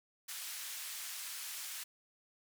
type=band-pass noise; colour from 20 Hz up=white; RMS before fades=-44 dBFS; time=0.28-1.84 s; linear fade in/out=10 ms; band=1400 to 14000 Hz; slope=12 dB/octave; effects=none